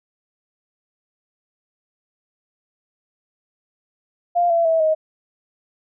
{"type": "tone with pitch steps", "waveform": "sine", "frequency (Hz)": [698.5, 674.3, 651, 628.4], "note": ["F5", "E5", "E5", "D#5"], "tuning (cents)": [0, 39, -22, 17], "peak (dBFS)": -14, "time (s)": [4.35, 4.95], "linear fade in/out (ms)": 20, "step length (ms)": 150, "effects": []}